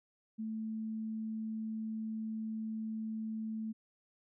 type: tone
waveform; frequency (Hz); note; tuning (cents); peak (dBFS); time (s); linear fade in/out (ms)
sine; 220; A3; 0; -36; 0.38-3.73; 20
effects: none

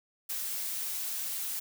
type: noise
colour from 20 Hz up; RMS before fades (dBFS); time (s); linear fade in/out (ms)
blue; -35; 0.29-1.6; 10
effects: none

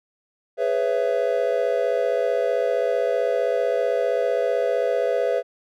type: chord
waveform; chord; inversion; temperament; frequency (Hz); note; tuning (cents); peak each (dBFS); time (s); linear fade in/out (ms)
triangle; C# minor seventh; second; just; 415.8 / 498.9 / 554.4 / 665.2; G#4 / B4 / C#5 / E5; +2 / +17 / 0 / +16; -25 / -21 / -24 / -23; 0.57-5.43; 50
effects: none

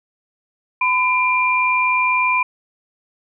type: tone pair together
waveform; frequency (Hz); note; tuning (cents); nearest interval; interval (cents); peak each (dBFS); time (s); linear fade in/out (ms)
sine; 1008 / 2383; B5 / D7; +35 / +25; octave + minor third; 1490; -17; 0.81-2.43; 5
effects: none

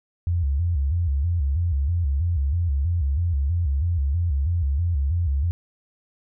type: tone with vibrato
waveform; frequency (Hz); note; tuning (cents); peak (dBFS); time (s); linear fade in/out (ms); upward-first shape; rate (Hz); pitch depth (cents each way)
sine; 77.4; D#2; -9; -19; 0.27-5.51; 0; square; 3.1; 190
effects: none

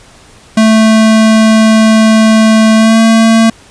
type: tone with pitch glide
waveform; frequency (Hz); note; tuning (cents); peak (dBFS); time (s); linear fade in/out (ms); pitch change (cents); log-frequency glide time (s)
square; 220 to 224.8; A3 to A3; 0 to +37; -4; 0.57-3.5; 5; +37; 2.76-2.99
effects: pink hiss -39 dBFS RMS until 3.7 s + resampled to 22050 Hz

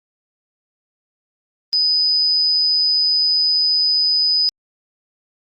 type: tone with amplitude modulation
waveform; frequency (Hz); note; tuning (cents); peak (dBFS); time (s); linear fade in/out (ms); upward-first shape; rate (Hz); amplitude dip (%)
sine; 4994; D#8; +6; -12; 1.73-4.49; 0; sine; 155; 30
effects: Opus 32 kbps

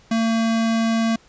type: tone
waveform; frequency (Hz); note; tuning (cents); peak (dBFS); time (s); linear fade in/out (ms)
square; 226.4; A3; +50; -18; 0.11-1.16; 5
effects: pink hiss -53 dBFS RMS until 1.28 s + resampled to 16000 Hz

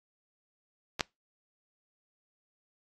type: clicks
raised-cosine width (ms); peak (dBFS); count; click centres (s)
0.2; -16 / -8; 2; 0.995 / 1.008
effects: noise-tail reverb RT60 0.2 s tail -26 dB re dry + AAC 32 kbps

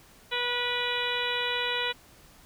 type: harmonic tone with a mistuned harmonic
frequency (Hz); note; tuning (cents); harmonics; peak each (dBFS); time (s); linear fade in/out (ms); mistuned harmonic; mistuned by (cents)
487.4; B4; -23; 1 / 2 / 3 / 4 / 5 / 6 / 7 / 8; -35 / -35 / -35 / -35 / -35 / -35 / -35 / -35; 0.31-1.93; 20; 6; +21
effects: pink hiss -55 dBFS RMS until 2.45 s

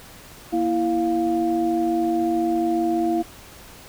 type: tone cluster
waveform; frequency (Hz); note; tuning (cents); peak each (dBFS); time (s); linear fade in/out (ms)
sine; 237.2 / 331.5 / 701; A#3 / E4 / F5; +30 / +10 / +6; -28 / -20 / -25; 0.52-3.23; 20
effects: pink hiss -44 dBFS RMS until 3.88 s

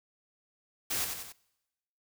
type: noise with echo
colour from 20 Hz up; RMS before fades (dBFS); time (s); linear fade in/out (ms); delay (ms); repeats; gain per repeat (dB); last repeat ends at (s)
white; -32; 0.9-1.05; 10; 92; 3; -5; 1.326
effects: noise-tail reverb RT60 1.0 s tail -24 dB re dry

